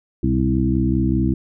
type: harmonic tone with a mistuned harmonic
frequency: 65 Hz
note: C2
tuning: 11 cents flat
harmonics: 1 / 2 / 3 / 4 / 5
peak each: -22 / -22 / -22 / -22 / -22 dBFS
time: 0.23-1.34 s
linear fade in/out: 5 ms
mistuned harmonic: 2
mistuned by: -77 cents
effects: none